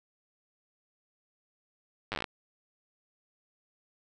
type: slowing click train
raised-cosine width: 0.3 ms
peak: -17 dBFS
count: 10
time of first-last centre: 2.12-2.242 s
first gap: 9 ms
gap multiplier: 1.1
effects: none